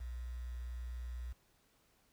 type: tone with quantisation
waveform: sine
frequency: 60.8 Hz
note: B1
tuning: 26 cents flat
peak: -40 dBFS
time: 0-1.33 s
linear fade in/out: 10 ms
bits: 10
effects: pink hiss -72 dBFS RMS until 2.12 s